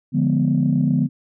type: chord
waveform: sine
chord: D diminished seventh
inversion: none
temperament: equal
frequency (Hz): 146.83 / 174.61 / 207.7 / 246.9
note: D3 / F3 / Ab3 / Cb4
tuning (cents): 0 / 0 / 0 / 0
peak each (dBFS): -19 / -21 / -23 / -19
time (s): 0.12-1.09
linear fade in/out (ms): 50
effects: tanh soft clip ceiling -7 dBFS